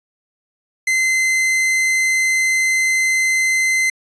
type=tone; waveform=45% pulse; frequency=2063 Hz; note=C7; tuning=25 cents flat; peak=-14 dBFS; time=0.87-3.9 s; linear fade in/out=5 ms; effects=resampled to 22050 Hz